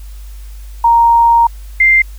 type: tone pair in turn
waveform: sine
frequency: 932.3 / 2093 Hz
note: A#5 / C7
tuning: 0 / 0 cents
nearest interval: octave + major second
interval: 1400 cents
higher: second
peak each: -5 dBFS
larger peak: neither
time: 0.84-1.47 / 1.8-2.02 s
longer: first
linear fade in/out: 5 ms
effects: added 50 Hz sine -27 dBFS peak until 2.18 s + white hiss -45 dBFS RMS until 2.18 s